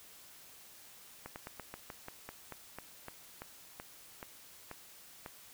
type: slowing click train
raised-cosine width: 0.5 ms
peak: -28 dBFS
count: 16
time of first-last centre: 1.26-5.261 s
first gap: 99 ms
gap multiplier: 1.13
effects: white hiss -56 dBFS RMS until 5.53 s